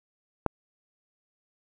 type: click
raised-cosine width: 1 ms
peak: -9 dBFS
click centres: 0.463 s
effects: none